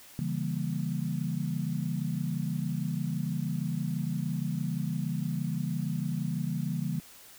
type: chord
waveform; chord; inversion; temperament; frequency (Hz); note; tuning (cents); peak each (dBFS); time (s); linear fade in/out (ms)
sine; C# diminished seventh; none; equal; 138.59 / 164.81 / 196 / 233.1; C#3 / E3 / G3 / Bb3; 0 / 0 / 0 / 0; -34 / -32 / -36 / -37; 0.19-7; 0
effects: white hiss -52 dBFS RMS until 7.38 s